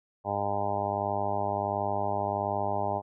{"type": "harmonic tone", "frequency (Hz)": 101.4, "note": "G#2", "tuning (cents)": -41, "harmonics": [1, 2, 3, 4, 5, 6, 7, 8, 9, 10], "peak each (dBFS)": [-37, -40, -42, -38, -44, -33, -35, -32, -36, -41], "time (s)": [0.24, 3.02], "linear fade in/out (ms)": 50, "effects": []}